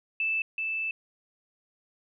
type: tone pair in turn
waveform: sine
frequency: 2637 / 2637 Hz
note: E7 / E7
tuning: 0 / 0 cents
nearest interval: unison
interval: 0 cents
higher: neither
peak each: -25 / -28 dBFS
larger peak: first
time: 0.2-0.42 / 0.58-0.91 s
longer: second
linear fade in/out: 2 ms
effects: none